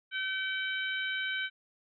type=harmonic tone; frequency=766 Hz; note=G5; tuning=40 cents flat; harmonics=2 / 3 / 4 / 5; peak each=-33 / -38 / -38 / -43 dBFS; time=0.11-1.5 s; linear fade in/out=50 ms; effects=none